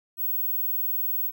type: tone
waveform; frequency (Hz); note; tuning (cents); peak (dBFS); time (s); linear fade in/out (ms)
sine; 15740; B9; -7; -24; 0.17-1.32; 50
effects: none